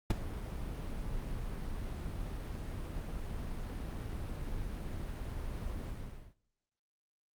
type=noise with ADSR envelope; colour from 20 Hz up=brown; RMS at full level=-23 dBFS; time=0.1-6.35 s; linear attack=6 ms; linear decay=15 ms; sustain=-16 dB; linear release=480 ms; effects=noise-tail reverb RT60 1.0 s tail -24 dB re dry + Opus 48 kbps